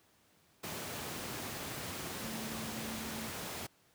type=tone in noise; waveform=sine; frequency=222.2 Hz; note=A3; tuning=17 cents sharp; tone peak=-43 dBFS; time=2.22-3.29 s; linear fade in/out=10 ms; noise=pink; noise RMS=-41 dBFS; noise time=0.63-3.67 s; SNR=-5 dB; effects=pink hiss -68 dBFS RMS until 3.94 s + high-pass 100 Hz 12 dB/octave